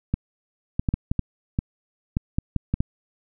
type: clicks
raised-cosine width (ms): 5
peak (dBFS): -9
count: 12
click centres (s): 0.14 / 0.795 / 0.888 / 0.94 / 1.115 / 1.193 / 1.589 / 2.169 / 2.385 / 2.563 / 2.74 / 2.805
effects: none